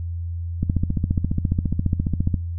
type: click train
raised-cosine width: 5 ms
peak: -8 dBFS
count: 26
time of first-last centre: 0.63-2.342 s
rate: 14.6 Hz
effects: noise-tail reverb RT60 0.4 s tail -24 dB re dry + added 85 Hz sine -25 dBFS peak until 2.58 s